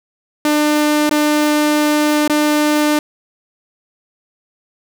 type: tone with dropouts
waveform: sawtooth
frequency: 299.5 Hz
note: D4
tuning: 34 cents sharp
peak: -8 dBFS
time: 0.45-2.99 s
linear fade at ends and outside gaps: 2 ms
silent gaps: 1.094-1.11 / 2.278-2.297 s
effects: none